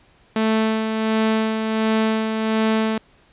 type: tone with tremolo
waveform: sawtooth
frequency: 220 Hz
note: A3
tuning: in tune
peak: -12 dBFS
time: 0.36-2.98 s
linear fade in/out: 2 ms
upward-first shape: sine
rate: 1.4 Hz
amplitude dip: 45%
effects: pink hiss -55 dBFS RMS until 3.32 s + resampled to 8000 Hz